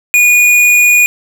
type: tone with hard clipping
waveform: sine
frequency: 2451 Hz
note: D#7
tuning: 27 cents flat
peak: -6 dBFS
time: 0.14-1.06 s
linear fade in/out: 0 ms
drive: 13 dB
effects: none